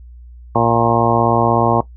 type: harmonic tone with a mistuned harmonic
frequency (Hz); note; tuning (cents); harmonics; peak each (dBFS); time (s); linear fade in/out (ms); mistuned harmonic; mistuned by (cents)
116.54; A#2; 0; 1 / 2 / 3 / 4 / 5 / 6 / 7 / 8 / 9; -20 / -20 / -20 / -20 / -20 / -20 / -20 / -20 / -20; 0.55-1.81; 5; 9; +34
effects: noise-tail reverb RT60 0.1 s tail -17 dB re dry + added 60 Hz sine -35 dBFS peak until 1.96 s